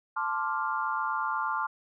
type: chord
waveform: sine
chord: D minor seventh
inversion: second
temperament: equal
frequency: 880 / 1046.5 / 1174.7 / 1396.9 Hz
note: A5 / C6 / D6 / F6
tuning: 0 / 0 / 0 / 0 cents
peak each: -33 dBFS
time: 0.16-1.67 s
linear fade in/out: 10 ms
effects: none